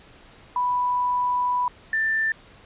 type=tone pair in turn; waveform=sine; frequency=987.8 / 1776.9 Hz; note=B5 / A6; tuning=0 / +17 cents; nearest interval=minor seventh; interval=1017 cents; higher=second; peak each=-20 dBFS; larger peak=neither; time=0.56-1.68 / 1.93-2.32 s; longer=first; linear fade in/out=2 ms; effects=pink hiss -50 dBFS RMS until 2.65 s + resampled to 8000 Hz